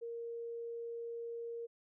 sine tone, 466.2 Hz, A#4, in tune, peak -40 dBFS, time 0.01-1.67 s, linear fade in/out 20 ms, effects none

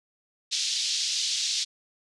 pink band-pass noise, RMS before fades -28 dBFS, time 0.51-1.65 s, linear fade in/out 20 ms, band 3600 to 6100 Hz, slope 24 dB/octave, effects resampled to 24000 Hz

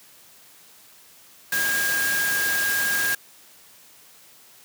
sine tone in noise, 1623 Hz, G#6, 40 cents flat, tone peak -22 dBFS, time 1.52-3.15 s, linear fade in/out 5 ms, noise white, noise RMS -27 dBFS, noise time 1.52-3.15 s, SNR +2 dB, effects white hiss -51 dBFS RMS until 4.64 s + high-pass 100 Hz 12 dB/octave

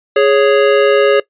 square tone pair together, 415.3 / 554.4 Hz, G#4 / C#5, 0 / 0 cents, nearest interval perfect fourth, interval 500 cents, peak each -11 dBFS, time 0.16-1.2 s, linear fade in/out 5 ms, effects noise-tail reverb RT60 0.1 s tail -20 dB re dry + resampled to 8000 Hz

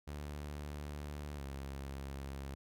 sawtooth tone with pitch glide, 73.42 to 68.5 Hz, D2 to C#2, 0 to -20 cents, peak -38 dBFS, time 0.07-2.55 s, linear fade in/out 10 ms, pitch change -120 cents, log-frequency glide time 1.36-1.42 s, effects none

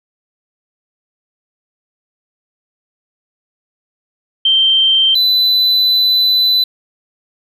sine / triangle tone pair in turn, 3136 / 4002 Hz, G7 / B7, 0 / +22 cents, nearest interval major third, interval 422 cents, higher second, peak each -8 dBFS, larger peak neither, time 4.45-5.15 / 5.15-6.64 s, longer second, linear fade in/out 5 ms, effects none

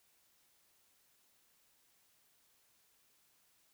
silence, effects white hiss -72 dBFS RMS until 3.73 s

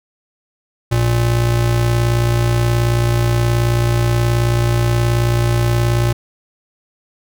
square tone pair together, 58.7 / 117.4 Hz, A#1 / A#2, +13 / +13 cents, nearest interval octave, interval 1200 cents, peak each -22 / -14 dBFS, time 0.91-6.13 s, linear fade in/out 10 ms, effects none

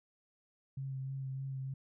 sine tone with vibrato, 134.1 Hz, C3, 43 cents sharp, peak -37 dBFS, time 0.77-1.74 s, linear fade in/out 5 ms, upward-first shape sine, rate 3.3 Hz, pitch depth 20 cents each way, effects none

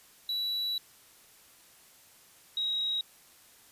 triangle / sine tone pair in turn, 3930 / 3816 Hz, B7 / A#7, -9 / +40 cents, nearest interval minor second, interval 51 cents, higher first, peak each -28 dBFS, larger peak neither, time 0.29-0.78 / 2.57-3.01 s, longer first, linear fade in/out 2 ms, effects white hiss -58 dBFS RMS until 3.71 s + resampled to 32000 Hz

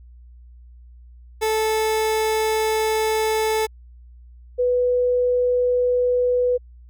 30% pulse / sine tone pair in turn, 437.3 / 494.4 Hz, A4 / B4, -11 / +2 cents, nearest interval major second, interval 213 cents, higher second, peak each -16 dBFS, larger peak neither, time 1.41-3.67 / 4.58-6.58 s, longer first, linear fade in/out 20 ms, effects added 60 Hz sine -42 dBFS peak until 6.89 s

